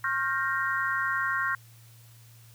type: chord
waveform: sine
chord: G half-diminished seventh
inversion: second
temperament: equal with one note detuned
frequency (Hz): 1080.9 / 1396.9 / 1568 / 1864.7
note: Db6 / F6 / G6 / Bb6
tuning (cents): -44 / 0 / 0 / 0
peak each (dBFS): -31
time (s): 0.04-1.55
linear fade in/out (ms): 2
effects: added 115 Hz sine -51 dBFS peak until 2.54 s + white hiss -58 dBFS RMS until 2.54 s